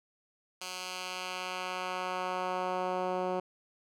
10% pulse tone with band-pass filter sweep, 183.4 Hz, F#3, 15 cents flat, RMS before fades -35 dBFS, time 0.61-3.4 s, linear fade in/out 5 ms, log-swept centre 5100 to 480 Hz, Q 0.78, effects none

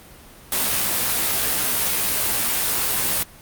white noise with comb filter, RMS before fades -21 dBFS, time 0.52-3.23 s, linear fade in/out 2 ms, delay 16 ms, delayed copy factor +0.9, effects pink hiss -45 dBFS RMS until 3.41 s + Opus 32 kbps

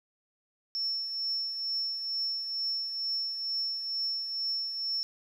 sine tone with tremolo, 5400 Hz, E8, 41 cents sharp, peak -27 dBFS, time 0.75-5.03 s, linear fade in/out 0 ms, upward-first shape triangle, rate 2.2 Hz, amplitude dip 55%, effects tanh soft clip ceiling -23 dBFS + 10-bit

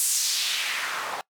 white noise with band-pass filter sweep, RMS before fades -27 dBFS, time 0-1.21 s, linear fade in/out 0 ms, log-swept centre 9300 to 770 Hz, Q 1.7, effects noise-tail reverb RT60 0.1 s tail -22 dB re dry

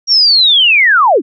sine linear sweep, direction down, 5660 to 220.8 Hz, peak -5 dBFS, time 0.07-1.22 s, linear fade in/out 50 ms, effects none

